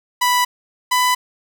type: tone pair in turn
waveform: sawtooth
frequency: 987.8 / 998.1 Hz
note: B5 / B5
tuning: 0 / +18 cents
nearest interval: unison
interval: 18 cents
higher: second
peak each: -10 dBFS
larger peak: neither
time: 0.21-0.45 / 0.91-1.15 s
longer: neither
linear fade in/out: 10 ms
effects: none